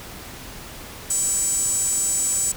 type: tone with high-pass filter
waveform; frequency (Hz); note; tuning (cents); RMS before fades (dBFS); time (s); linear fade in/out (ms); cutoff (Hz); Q
sawtooth; 782; G5; -4; -22; 1.1-2.52; 5; 7800; 9.6
effects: pink hiss -38 dBFS RMS until 2.56 s